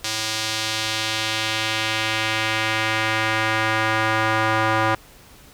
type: tone with band-pass filter sweep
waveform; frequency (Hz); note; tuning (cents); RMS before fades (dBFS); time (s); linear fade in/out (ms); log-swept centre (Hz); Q
square; 110; A2; 0; -22; 0.04-4.95; 5; 5100 to 1200; 1.2
effects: pink hiss -48 dBFS RMS until 5.53 s